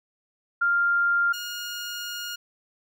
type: tone pair in turn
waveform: sine / 15% pulse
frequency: 1396.9 / 1427.9 Hz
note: F6 / F6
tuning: 0 / +38 cents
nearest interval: unison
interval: 38 cents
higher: second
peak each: -19 / -25 dBFS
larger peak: first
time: 0.61-1.33 / 1.33-2.36 s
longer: second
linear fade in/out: 10 ms
effects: none